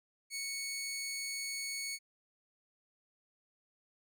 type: tone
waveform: 15% pulse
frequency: 2217 Hz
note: C#7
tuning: in tune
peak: -31 dBFS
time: 0.3-1.99 s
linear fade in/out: 50 ms
effects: none